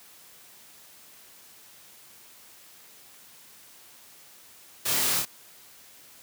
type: noise with echo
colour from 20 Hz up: white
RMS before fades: -28 dBFS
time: 4.85-5.2 s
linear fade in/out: 10 ms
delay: 27 ms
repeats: 2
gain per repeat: -2 dB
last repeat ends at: 5.254 s
effects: white hiss -52 dBFS RMS until 6.22 s + high-pass 80 Hz 12 dB/octave